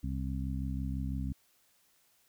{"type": "harmonic tone", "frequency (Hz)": 66, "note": "C2", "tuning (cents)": 16, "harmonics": [1, 2, 3, 4], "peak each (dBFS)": [-35, -38, -40, -41], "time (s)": [0.03, 1.33], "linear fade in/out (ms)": 10, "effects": ["white hiss -69 dBFS RMS until 2.28 s"]}